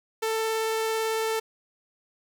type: tone with vibrato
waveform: sawtooth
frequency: 444 Hz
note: A4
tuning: 16 cents sharp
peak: -21 dBFS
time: 0.22-1.4 s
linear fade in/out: 10 ms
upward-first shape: triangle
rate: 18 Hz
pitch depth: 8 cents each way
effects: 9-bit